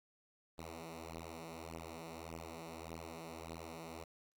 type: beating tone pair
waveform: 5% pulse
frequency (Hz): 81.3 / 83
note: E2 / E2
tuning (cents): -23 / +12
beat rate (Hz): 1.7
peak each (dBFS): -38 / -38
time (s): 0.58-4.04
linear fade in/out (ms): 5
effects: Opus 48 kbps